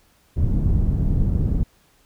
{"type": "low-pass noise", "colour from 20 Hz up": "pink", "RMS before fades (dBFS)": -19, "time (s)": [0.36, 1.64], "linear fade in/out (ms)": 20, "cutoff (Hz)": 160, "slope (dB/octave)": 12, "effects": ["pink hiss -59 dBFS RMS until 2.05 s"]}